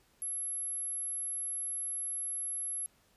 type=tone; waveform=sine; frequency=11140 Hz; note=F9; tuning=5 cents flat; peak=-34 dBFS; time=0.22-2.86 s; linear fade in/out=0 ms; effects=pink hiss -68 dBFS RMS until 3.16 s + resampled to 32000 Hz